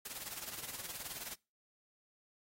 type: noise with tremolo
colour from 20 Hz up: white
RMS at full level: -42 dBFS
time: 0.05-1.34 s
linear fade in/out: 5 ms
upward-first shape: sine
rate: 19 Hz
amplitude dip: 70%
effects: noise-tail reverb RT60 0.3 s tail -25 dB re dry + AAC 48 kbps